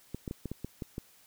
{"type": "clicks", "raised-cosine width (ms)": 3, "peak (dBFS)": -23, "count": 8, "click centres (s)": [0.146, 0.278, 0.311, 0.457, 0.516, 0.646, 0.822, 0.981], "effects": ["white hiss -61 dBFS RMS until 1.26 s"]}